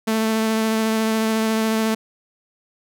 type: tone with vibrato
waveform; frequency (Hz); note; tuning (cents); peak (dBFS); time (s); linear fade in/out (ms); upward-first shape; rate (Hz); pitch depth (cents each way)
sawtooth; 221; A3; +8; -14; 0.07-1.95; 10; triangle; 14; 15
effects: none